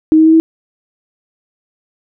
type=tone with pitch steps; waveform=sine; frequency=314.2 / 317.3 / 320.4 / 323.6 Hz; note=D#4 / D#4 / E4 / E4; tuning=+17 / +34 / -49 / -32 cents; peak=-4 dBFS; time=0.12-0.4 s; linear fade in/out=0 ms; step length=70 ms; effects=none